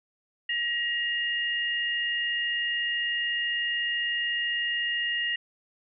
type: tone pair together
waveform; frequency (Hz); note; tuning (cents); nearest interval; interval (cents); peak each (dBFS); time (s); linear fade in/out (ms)
sine; 1900 / 2834; A#6 / F7; +33 / +25; perfect fifth; 692; -28 / -29; 0.49-5.36; 5
effects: none